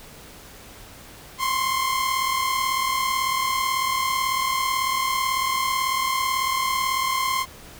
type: tone pair together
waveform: sawtooth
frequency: 1044 / 1082.1 Hz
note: C6 / C#6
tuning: -4 / -42 cents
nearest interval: minor second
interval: 62 cents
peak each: -19 / -23 dBFS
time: 1.38-7.46 s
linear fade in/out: 50 ms
effects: pink hiss -44 dBFS RMS until 7.79 s